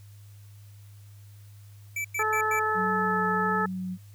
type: tone bursts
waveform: square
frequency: 2316 Hz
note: D7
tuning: 25 cents flat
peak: -29 dBFS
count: 4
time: 1.96-2.595 s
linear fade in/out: 5 ms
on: 86 ms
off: 97 ms
type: harmonic tone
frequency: 433.1 Hz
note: A4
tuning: 27 cents flat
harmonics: 1 / 2 / 3 / 4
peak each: -31 / -30 / -27 / -30 dBFS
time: 2.19-3.66 s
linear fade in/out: 5 ms
type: tone with vibrato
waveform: sine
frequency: 185 Hz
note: F#3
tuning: in tune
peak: -30 dBFS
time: 2.74-3.98 s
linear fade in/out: 50 ms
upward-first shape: triangle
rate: 1.4 Hz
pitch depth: 24 cents each way
effects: added 102 Hz sine -46 dBFS peak until 4.14 s + white hiss -61 dBFS RMS until 4.14 s